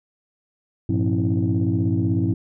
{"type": "tone cluster", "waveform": "sine", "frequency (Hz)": [101.2, 117.5, 175.7, 267, 324.8], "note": ["G#2", "A#2", "F3", "C4", "E4"], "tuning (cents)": [-44, 14, 11, 35, -26], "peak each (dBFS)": [-21, -24, -25, -25, -24], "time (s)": [0.89, 2.34], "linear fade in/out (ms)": 5, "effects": ["tanh soft clip ceiling -11 dBFS"]}